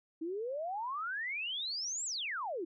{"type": "exponential two-way sweep", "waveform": "sine", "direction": "up then down", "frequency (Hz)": [311.1, 7902, 311.1], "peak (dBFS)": -35, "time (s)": [0.21, 2.65], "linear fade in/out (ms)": 10, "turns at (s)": 2.05, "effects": []}